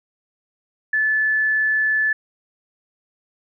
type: tone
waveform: sine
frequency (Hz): 1737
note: A6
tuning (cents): -23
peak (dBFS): -16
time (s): 0.93-2.13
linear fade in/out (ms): 5
effects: none